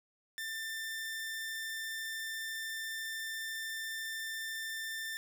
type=tone; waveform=sawtooth; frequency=1786 Hz; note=A6; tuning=25 cents sharp; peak=-34 dBFS; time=0.38-5.17 s; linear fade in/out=0 ms; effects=none